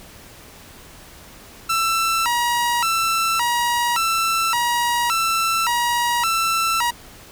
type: tone with vibrato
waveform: sawtooth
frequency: 1129 Hz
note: C#6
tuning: 31 cents sharp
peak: -14 dBFS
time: 1.69-6.91 s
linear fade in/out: 10 ms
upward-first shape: square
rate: 0.88 Hz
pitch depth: 290 cents each way
effects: pink hiss -43 dBFS RMS until 7.31 s